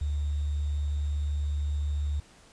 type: tone with sample-and-hold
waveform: sine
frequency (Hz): 73.2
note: D2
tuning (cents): -5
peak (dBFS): -26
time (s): 0.01-2.2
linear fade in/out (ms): 5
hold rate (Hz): 3675
effects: pink hiss -56 dBFS RMS until 2.52 s + resampled to 22050 Hz